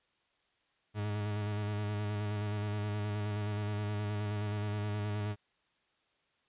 40% pulse tone with vibrato, 104.2 Hz, G#2, 6 cents sharp, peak -32 dBFS, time 0.94-5.36 s, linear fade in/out 50 ms, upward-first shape square, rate 9.5 Hz, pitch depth 24 cents each way, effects white hiss -74 dBFS RMS until 6.48 s + resampled to 8000 Hz

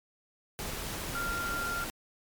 sine tone in noise, 1389 Hz, F6, 10 cents flat, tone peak -32 dBFS, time 1.15-1.84 s, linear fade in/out 0 ms, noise pink, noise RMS -37 dBFS, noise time 0.59-1.9 s, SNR +2 dB, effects MP3 96 kbps

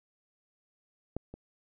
clicks, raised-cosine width 2 ms, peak -20 / -30 dBFS, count 2, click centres 1.166 / 1.34 s, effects none

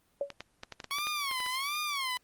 sine tone with exponential decay, 564 Hz, C#5, 30 cents sharp, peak -25 dBFS, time 0.21-0.33 s, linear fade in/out 2 ms, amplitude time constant 25 ms
clicks, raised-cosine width 0.2 ms, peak -22 dBFS, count 11, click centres 0.303 / 0.406 / 0.634 / 0.723 / 0.802 / 0.843 / 0.985 / 1.07 / 1.313 / 1.403 / 1.463 s
15% pulse tone with vibrato, 1102 Hz, C#6, 11 cents flat, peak -25 dBFS, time 0.91-2.17 s, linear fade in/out 0 ms, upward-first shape sine, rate 1.4 Hz, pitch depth 170 cents each way
effects pink hiss -70 dBFS RMS until 2.23 s + Opus 24 kbps

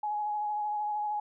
sine tone with vibrato, 839 Hz, G#5, 17 cents sharp, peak -29 dBFS, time 0.03-1.2 s, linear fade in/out 5 ms, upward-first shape sine, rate 13 Hz, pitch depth 19 cents each way, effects none

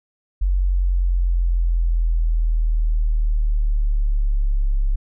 sine exponential sweep, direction down, 46.42 to 34.02 Hz, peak -15 dBFS, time 0.41-4.96 s, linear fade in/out 10 ms, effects none

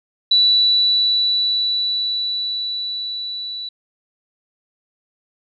sine tone with level ramp, 3951 Hz, B7, in tune, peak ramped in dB -10 to -26 dBFS, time 0.31-3.69 s, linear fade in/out 5 ms, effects none

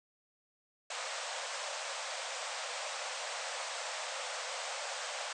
pink band-pass noise, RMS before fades -40 dBFS, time 0.9-5.33 s, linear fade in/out 5 ms, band 500 to 8600 Hz, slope 96 dB/octave, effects none

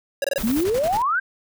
square tone bursts, 554.4 Hz, C#5, in tune, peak -20 dBFS, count 4, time 0.22-0.381 s, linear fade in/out 2 ms, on 23 ms, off 23 ms
violet noise, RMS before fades -33 dBFS, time 0.36-0.64 s, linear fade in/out 10 ms
pink noise with tremolo, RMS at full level -31 dBFS, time 0.38-1.02 s, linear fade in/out 2 ms, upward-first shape square, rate 11 Hz, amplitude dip 65%
sine exponential sweep, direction up, 207.7 to 1607 Hz, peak -18 dBFS, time 0.43-1.2 s, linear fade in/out 10 ms
effects none

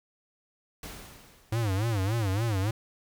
pink noise with exponential decay, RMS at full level -40 dBFS, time 0.83-2.08 s, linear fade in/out 2 ms, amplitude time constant 270 ms
square tone with vibrato, 105.1 Hz, G#2, 21 cents sharp, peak -26 dBFS, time 1.52-2.71 s, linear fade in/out 5 ms, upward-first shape sine, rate 3.5 Hz, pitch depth 200 cents each way
effects none

